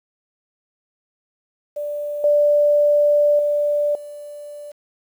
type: tone with level steps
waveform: sine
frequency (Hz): 587.3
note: D5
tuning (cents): 0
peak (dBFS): -23 / -12 / -16 / -32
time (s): 1.76-4.72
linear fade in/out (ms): 10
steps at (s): 2.24 / 3.39 / 3.95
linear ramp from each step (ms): 2
effects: 8-bit